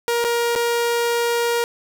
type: tone with dropouts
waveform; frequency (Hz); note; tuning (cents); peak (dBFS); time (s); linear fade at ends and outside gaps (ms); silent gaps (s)
sawtooth; 471.8; A#4; +21; -14; 0.08-1.64; 0; 0.242-0.248 / 0.553-0.56
effects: none